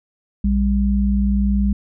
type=tone pair together; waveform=sine; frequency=59.7 / 200.3 Hz; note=A#1 / G3; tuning=+42 / +38 cents; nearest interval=octave + major sixth; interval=2096 cents; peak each=-17 dBFS; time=0.44-1.73 s; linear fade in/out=5 ms; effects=none